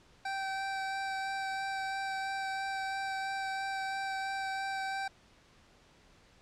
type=tone with vibrato; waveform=25% pulse; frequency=776 Hz; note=G5; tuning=18 cents flat; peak=-30 dBFS; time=0.25-5.08 s; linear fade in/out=5 ms; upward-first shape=sine; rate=3 Hz; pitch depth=10 cents each way; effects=pink hiss -62 dBFS RMS until 6.41 s + low-pass 6000 Hz 12 dB/octave